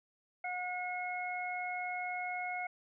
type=harmonic tone; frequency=724 Hz; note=F#5; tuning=38 cents flat; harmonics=1 / 2 / 3; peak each=-38 / -46 / -39 dBFS; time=0.44-2.67 s; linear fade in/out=5 ms; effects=none